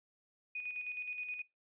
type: tone with tremolo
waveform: sine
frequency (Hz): 2479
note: D#7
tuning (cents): -7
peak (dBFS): -37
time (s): 0.55-1.42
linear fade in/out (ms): 5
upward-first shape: square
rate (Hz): 9.5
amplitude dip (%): 50
effects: noise-tail reverb RT60 0.2 s tail -21 dB re dry + resampled to 8000 Hz